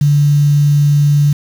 sine tone with quantisation, 145.3 Hz, D3, 18 cents flat, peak -7 dBFS, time 0.01-1.33 s, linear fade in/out 5 ms, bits 5, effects none

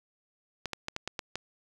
clicks, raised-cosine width 0.2 ms, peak -16 dBFS, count 7, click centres 0.657 / 0.733 / 0.884 / 0.964 / 1.076 / 1.192 / 1.356 s, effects 7-bit

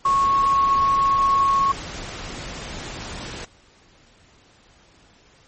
sine tone in noise, 1100 Hz, C#6, 14 cents flat, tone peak -15 dBFS, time 0.05-1.72 s, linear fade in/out 5 ms, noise pink, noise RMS -33 dBFS, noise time 0.05-3.45 s, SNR +15 dB, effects pink hiss -54 dBFS RMS until 5.47 s + MP3 32 kbps

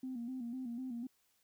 sine tone with vibrato, 246.9 Hz, B3, in tune, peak -38 dBFS, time 0.03-1.07 s, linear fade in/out 5 ms, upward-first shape square, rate 4 Hz, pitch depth 83 cents each way, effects tanh soft clip ceiling -34 dBFS + white hiss -75 dBFS RMS until 1.43 s

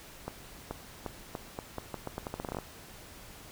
accelerating click train, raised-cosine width 1 ms, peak -21 dBFS, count 18, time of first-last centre 0.28-2.587 s, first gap 430 ms, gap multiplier 0.82, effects pink hiss -50 dBFS RMS until 3.51 s

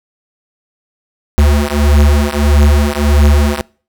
square beating tone pair, 72 / 73.6 Hz, D2 / D2, -34 / +4 cents, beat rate 1.6 Hz, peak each -11 dBFS, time 1.38-3.61 s, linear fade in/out 0 ms, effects noise-tail reverb RT60 0.4 s tail -25 dB re dry

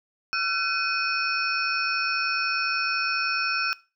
sine tone cluster, 1357 / 1507 / 2512 / 4419 / 5370 Hz, E6 / F#6 / D#7 / C#8 / E8, +50 / +31 / +16 / -6 / +31 cents, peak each -29 / -30 / -28 / -36 / -30 dBFS, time 0.33-3.73 s, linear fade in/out 0 ms, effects noise-tail reverb RT60 0.3 s tail -20 dB re dry

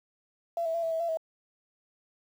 sine tone with pitch steps, 678 / 653 / 674 / 656 / 650 / 678 / 645 Hz, E5 / E5 / E5 / E5 / E5 / E5 / E5, +49 / -17 / +38 / -9 / -24 / +49 / -38 cents, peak -27 dBFS, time 0.57-1.172 s, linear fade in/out 2 ms, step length 86 ms, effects 9-bit

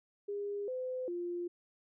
sine tone with pitch steps, 406.7 / 510 / 349.6 Hz, G#4 / C5 / F4, -36 / -44 / +2 cents, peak -35 dBFS, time 0.28-1.48 s, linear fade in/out 10 ms, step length 400 ms, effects none

